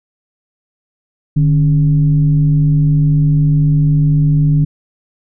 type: tone with frequency modulation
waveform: sine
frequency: 150 Hz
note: D3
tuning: 37 cents sharp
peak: -8 dBFS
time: 1.36-4.65 s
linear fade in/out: 10 ms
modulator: 126 Hz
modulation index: 0.43
effects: none